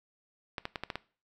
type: clicks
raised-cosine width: 0.3 ms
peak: -18 dBFS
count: 6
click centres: 0.582 / 0.654 / 0.758 / 0.836 / 0.902 / 0.956 s
effects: noise-tail reverb RT60 0.4 s tail -20 dB re dry